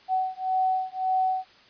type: beating tone pair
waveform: sine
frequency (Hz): 750 / 751.8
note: F#5 / F#5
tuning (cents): +23 / +27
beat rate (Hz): 1.8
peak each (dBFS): -26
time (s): 0.08-1.45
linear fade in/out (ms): 50
effects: white hiss -54 dBFS RMS until 1.69 s + resampled to 11025 Hz